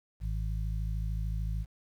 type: harmonic tone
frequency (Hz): 53.4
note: G#1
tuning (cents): +49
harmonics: 1 / 2 / 3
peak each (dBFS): -31 / -37 / -41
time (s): 0.2-1.66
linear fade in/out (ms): 50
effects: 10-bit